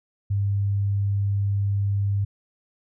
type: tone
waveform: sine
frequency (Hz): 100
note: G2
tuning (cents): +35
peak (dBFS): -20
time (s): 0.3-2.25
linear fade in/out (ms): 10
effects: none